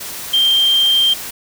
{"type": "tone in noise", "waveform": "sine", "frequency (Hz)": 3167, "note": "G7", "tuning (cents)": 17, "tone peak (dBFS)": -10, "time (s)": [0.33, 1.14], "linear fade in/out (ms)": 10, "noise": "white", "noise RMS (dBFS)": -28, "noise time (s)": [0, 1.31], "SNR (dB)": 15, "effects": []}